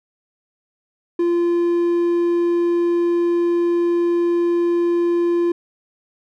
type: tone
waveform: triangle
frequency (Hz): 344.9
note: F4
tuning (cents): -22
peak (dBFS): -13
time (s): 1.19-5.52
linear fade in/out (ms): 5
effects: none